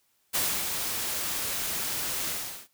white noise with ADSR envelope, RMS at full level -26 dBFS, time 0.33-2.68 s, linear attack 23 ms, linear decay 280 ms, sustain -5 dB, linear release 390 ms, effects white hiss -70 dBFS RMS until 2.73 s

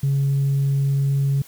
sine tone, 138.6 Hz, C#3, in tune, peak -15 dBFS, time 0.03-1.42 s, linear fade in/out 5 ms, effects tanh soft clip ceiling -14 dBFS + white hiss -47 dBFS RMS until 1.47 s

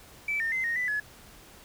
triangle tone with pitch steps, 2316 / 1818 / 2063 / 1862 / 1989 / 1700 Hz, D7 / A#6 / C7 / A#6 / B6 / G#6, -25 / -44 / -25 / -2 / +12 / +40 cents, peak -23 dBFS, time 0.28-1 s, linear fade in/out 5 ms, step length 120 ms, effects tanh soft clip ceiling -24 dBFS + pink hiss -52 dBFS RMS until 1.64 s

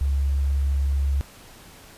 sine tone, 69.3 Hz, C#2, in tune, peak -19 dBFS, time 0.01-1.21 s, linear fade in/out 0 ms, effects pink hiss -47 dBFS RMS until 1.97 s + resampled to 32000 Hz

